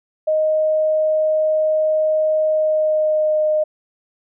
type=tone with pitch glide; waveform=sine; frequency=622.3 to 614.8 Hz; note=D#5 to D#5; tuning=0 to -21 cents; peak=-14 dBFS; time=0.27-3.64 s; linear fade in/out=10 ms; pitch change=-21 cents; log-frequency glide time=2.48-3.45 s; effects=none